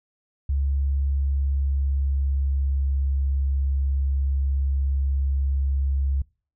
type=tone with pitch glide; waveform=sine; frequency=69.3 to 68.39 Hz; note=C#2 to C#2; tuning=0 to -23 cents; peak=-20 dBFS; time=0.49-6.22 s; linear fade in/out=5 ms; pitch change=-23 cents; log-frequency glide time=0.64-2.98 s; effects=noise-tail reverb RT60 0.4 s tail -25 dB re dry